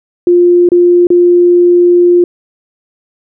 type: tone with dropouts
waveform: sine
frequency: 351.6 Hz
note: F4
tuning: 12 cents sharp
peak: -3 dBFS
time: 0.27-2.24 s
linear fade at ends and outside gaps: 2 ms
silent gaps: 0.689-0.718 / 1.07-1.103 s
effects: none